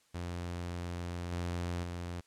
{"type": "tone with level steps", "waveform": "sawtooth", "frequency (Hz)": 87.31, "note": "F2", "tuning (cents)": 0, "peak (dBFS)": [-33, -30, -34], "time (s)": [0.14, 2.21], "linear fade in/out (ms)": 10, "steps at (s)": [1.32, 1.83], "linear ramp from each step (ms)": 2, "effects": ["white hiss -69 dBFS RMS until 2.26 s", "low-pass 9000 Hz 12 dB/octave"]}